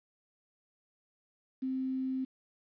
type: tone with quantisation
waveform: sine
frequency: 261.6 Hz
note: C4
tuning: in tune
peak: -31 dBFS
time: 1.62-2.25 s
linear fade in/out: 10 ms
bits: 10
effects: resampled to 11025 Hz